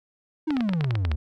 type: exponential sweep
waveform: triangle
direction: down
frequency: 323.3 to 69.3 Hz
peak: -20 dBFS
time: 0.47-1.16 s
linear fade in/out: 10 ms
type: clicks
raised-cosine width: 0.3 ms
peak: -14 dBFS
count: 11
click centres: 0.506 / 0.568 / 0.607 / 0.692 / 0.735 / 0.809 / 0.844 / 0.908 / 0.954 / 1.051 / 1.116 s
effects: none